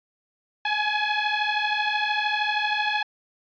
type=beating tone pair; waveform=15% pulse; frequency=836 / 849 Hz; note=G#5 / G#5; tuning=+11 / +38 cents; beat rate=13 Hz; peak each=-19 dBFS; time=0.65-3.03 s; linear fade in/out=5 ms; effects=resampled to 11025 Hz